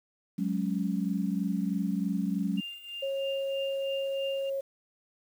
sine chord, F# suspended second, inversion none, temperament just, 185 / 208.1 / 277.5 Hz, F#3 / G#3 / C#4, 0 / +4 / +2 cents, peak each -30 / -31 / -34 dBFS, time 0.38-2.61 s, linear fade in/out 10 ms
sine tone with tremolo, 2799 Hz, F7, 3 cents sharp, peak -35 dBFS, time 2.57-4.5 s, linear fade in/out 10 ms, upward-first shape triangle, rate 3.1 Hz, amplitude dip 80%
sine tone, 546 Hz, C#5, 26 cents flat, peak -29 dBFS, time 3.02-4.61 s, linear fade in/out 10 ms
effects 9-bit

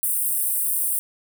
pink high-pass noise, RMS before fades -23 dBFS, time 0.03-0.99 s, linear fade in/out 0 ms, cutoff 8500 Hz, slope 96 dB/octave, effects none

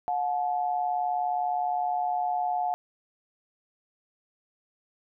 sine tone pair together, 723 / 862.5 Hz, F#5 / A5, -40 / -35 cents, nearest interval minor third, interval 305 cents, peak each -26 / -31 dBFS, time 0.08-2.74 s, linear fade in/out 0 ms, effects none

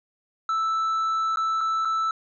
triangle tone with dropouts, 1318.5 Hz, E6, in tune, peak -20 dBFS, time 0.49-2.11 s, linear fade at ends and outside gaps 2 ms, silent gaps 1.359-1.371 / 1.608-1.611 / 1.85-1.854 s, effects resampled to 16000 Hz

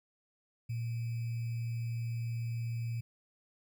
sine tone with sample-and-hold, 116.54 Hz, A#2, in tune, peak -33 dBFS, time 0.69-3.01 s, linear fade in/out 10 ms, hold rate 2450 Hz, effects none

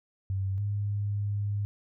sine tone pair in turn, 96.5 / 102.24 Hz, G2 / G#2, -27 / -27 cents, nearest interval minor second, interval 100 cents, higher second, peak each -27 dBFS, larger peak neither, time 0.3-0.58 / 0.58-1.65 s, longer second, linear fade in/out 0 ms, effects none

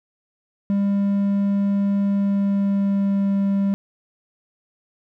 triangle tone with pitch glide, 199.8 to 197.73 Hz, G3 to G3, +33 to +15 cents, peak -15 dBFS, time 0.7-3.74 s, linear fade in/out 0 ms, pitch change -18 cents, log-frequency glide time 2.01-3.35 s, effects none

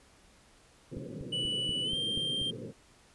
pink band-pass noise, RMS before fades -42 dBFS, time 0.91-2.73 s, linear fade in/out 20 ms, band 110 to 540 Hz, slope 96 dB/octave
click train, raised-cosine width 5 ms, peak -29 dBFS, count 7, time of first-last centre 0.97-2.416 s, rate 4.15 Hz
triangle tone with pitch glide, 2960 to 3172 Hz, F#7 to G7, 0 to +20 cents, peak -29 dBFS, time 1.32-2.51 s, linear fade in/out 10 ms, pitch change +120 cents, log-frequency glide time 1.83-1.95 s
effects pink hiss -61 dBFS RMS until 3.14 s + resampled to 24000 Hz

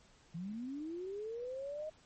sine linear sweep, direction up, 158.7 to 630 Hz, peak -39 dBFS, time 0.34-1.9 s, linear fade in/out 10 ms, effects pink hiss -65 dBFS RMS until 2.05 s + MP3 32 kbps

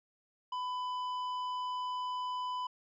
triangle tone with tanh clipping, 1000 Hz, B5, 21 cents sharp, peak -36 dBFS, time 0.52-2.67 s, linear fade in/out 5 ms, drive 15 dB, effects low-pass 5000 Hz 12 dB/octave

